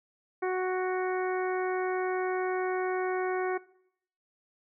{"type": "harmonic tone", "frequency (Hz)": 369.8, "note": "F#4", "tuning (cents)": -1, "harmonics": [1, 2, 3, 4, 5, 6], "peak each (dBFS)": [-28, -34, -38, -40, -42, -44], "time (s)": [0.42, 3.58], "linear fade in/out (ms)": 10, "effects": ["noise-tail reverb RT60 0.7 s tail -20 dB re dry"]}